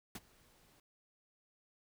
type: noise with ADSR envelope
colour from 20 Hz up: pink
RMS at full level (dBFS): -43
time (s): 0.15-0.8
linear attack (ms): 4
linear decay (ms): 36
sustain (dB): -24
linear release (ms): 3
effects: none